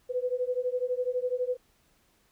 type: beating tone pair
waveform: sine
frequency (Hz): 493.9 / 505.9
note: B4 / B4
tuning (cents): 0 / +42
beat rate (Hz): 12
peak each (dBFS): -30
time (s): 0.09-1.57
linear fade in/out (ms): 20
effects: pink hiss -67 dBFS RMS until 2.31 s